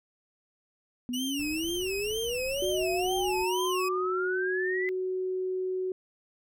sine exponential sweep, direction up, 242.5 to 2038 Hz, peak -30 dBFS, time 1.09-4.89 s, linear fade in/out 0 ms
sawtooth tone with vibrato, 2829 Hz, F7, 22 cents sharp, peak -30 dBFS, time 1.13-3.89 s, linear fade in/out 10 ms, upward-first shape sine, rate 2.1 Hz, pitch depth 200 cents each way
brown noise with tremolo, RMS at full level -46 dBFS, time 1.39-3.44 s, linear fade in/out 2 ms, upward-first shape triangle, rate 17 Hz, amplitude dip 35%
sine tone with pitch glide, 367.8 to 371.9 Hz, F#4 to F#4, -10 to +9 cents, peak -28 dBFS, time 2.62-5.92 s, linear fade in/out 2 ms, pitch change +19 cents, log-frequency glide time 3.67-5.06 s
effects none

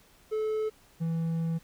triangle tone pair in turn, 433.4 / 164.61 Hz, A4 / E3, -26 / -2 cents, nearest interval octave + perfect fourth, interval 1676 cents, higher first, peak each -25 dBFS, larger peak neither, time 0.31-0.7 / 1-1.59 s, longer second, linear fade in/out 20 ms, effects pink hiss -60 dBFS RMS until 1.63 s

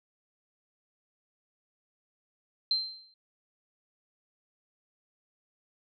sine tone with exponential decay, 4126 Hz, C8, 25 cents flat, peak -22 dBFS, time 2.71-3.14 s, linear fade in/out 2 ms, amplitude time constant 92 ms, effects none

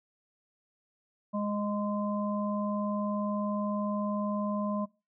harmonic tone, 206.6 Hz, G#3, 9 cents flat, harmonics 1 / 3 / 5, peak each -30 / -35 / -37 dBFS, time 1.33-4.86 s, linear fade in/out 20 ms, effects noise-tail reverb RT60 0.3 s tail -23 dB re dry

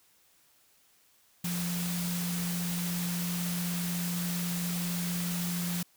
sine tone in noise, 174.9 Hz, F3, 3 cents sharp, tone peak -31 dBFS, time 1.44-5.83 s, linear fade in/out 5 ms, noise white, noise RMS -37 dBFS, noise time 1.44-5.83 s, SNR +3 dB, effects white hiss -65 dBFS RMS until 5.96 s

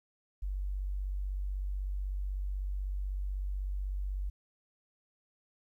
sine tone, 48.05 Hz, G1, 34 cents flat, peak -32 dBFS, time 0.42-4.3 s, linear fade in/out 10 ms, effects 12-bit

